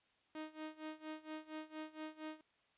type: tone with tremolo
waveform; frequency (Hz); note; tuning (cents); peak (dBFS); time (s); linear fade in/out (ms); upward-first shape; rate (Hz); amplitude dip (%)
sawtooth; 311.1; D#4; 0; -39; 0.35-2.41; 2; sine; 4.3; 90
effects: white hiss -75 dBFS RMS until 2.77 s + resampled to 8000 Hz